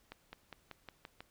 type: accelerating click train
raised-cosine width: 0.3 ms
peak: -30 dBFS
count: 7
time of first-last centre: 0.12-1.205 s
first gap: 210 ms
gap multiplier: 0.94
effects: pink hiss -70 dBFS RMS until 1.3 s